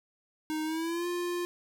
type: tone with pitch glide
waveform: square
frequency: 311.1 to 351.2 Hz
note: D#4 to F4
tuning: 0 to +10 cents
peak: -31 dBFS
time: 0.5-1.45 s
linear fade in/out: 0 ms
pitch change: +210 cents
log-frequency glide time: 0.64-1.07 s
effects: none